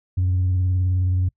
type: tone with vibrato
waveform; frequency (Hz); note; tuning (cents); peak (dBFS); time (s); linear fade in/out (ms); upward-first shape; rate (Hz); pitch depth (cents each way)
sine; 91.5; F#2; -19; -15; 0.17-1.29; 10; sine; 19; 38
effects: noise-tail reverb RT60 0.1 s tail -26 dB re dry + tanh soft clip ceiling -15 dBFS